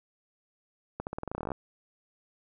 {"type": "accelerating click train", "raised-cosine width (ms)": 1, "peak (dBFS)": -20, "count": 16, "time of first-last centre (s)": [1, 1.518], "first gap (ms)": 69, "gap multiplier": 0.89, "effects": []}